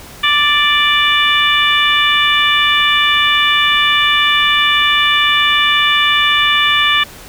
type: harmonic tone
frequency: 587.3 Hz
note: D5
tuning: in tune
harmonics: 2 / 3 / 4 / 5 / 6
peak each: -16 / -16 / -16 / -16 / -16 dBFS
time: 0.23-7.04 s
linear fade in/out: 10 ms
effects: pink hiss -35 dBFS RMS until 7.28 s